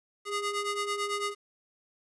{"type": "ring-modulated tone", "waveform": "sawtooth", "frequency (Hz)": 823, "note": "G#5", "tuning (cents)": -16, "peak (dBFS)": -23, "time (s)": [0.25, 1.35], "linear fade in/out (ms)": 50, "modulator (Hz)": 416, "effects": ["resampled to 24000 Hz", "10-bit"]}